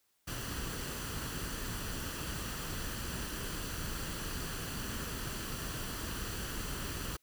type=noise with comb filter; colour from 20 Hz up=pink; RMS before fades=-39 dBFS; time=0.27-7.17 s; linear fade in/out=10 ms; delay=0.67 ms; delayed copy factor=+0.5; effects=white hiss -75 dBFS RMS until 7.22 s